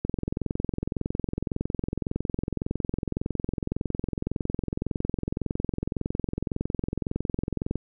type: click train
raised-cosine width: 3 ms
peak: -14 dBFS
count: 169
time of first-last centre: 0.05-7.756 s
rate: 21.8 Hz
effects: none